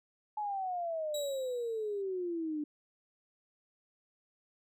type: exponential sweep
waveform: sine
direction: down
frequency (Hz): 857 to 293.7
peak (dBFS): -33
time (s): 0.37-2.64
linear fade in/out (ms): 5
type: tone with exponential decay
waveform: 25% pulse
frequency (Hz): 3863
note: B7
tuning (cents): -39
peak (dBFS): -34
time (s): 1.14-2.02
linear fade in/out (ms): 5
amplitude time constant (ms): 190
effects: none